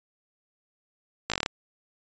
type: slowing click train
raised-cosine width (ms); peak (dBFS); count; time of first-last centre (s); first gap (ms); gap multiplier
0.2; -9; 8; 1.3-1.461; 17; 1.1
effects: resampled to 16000 Hz